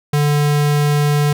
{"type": "tone", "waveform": "square", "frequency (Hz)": 146.83, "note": "D3", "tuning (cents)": 0, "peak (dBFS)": -13, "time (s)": [0.13, 1.33], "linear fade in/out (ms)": 5, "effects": []}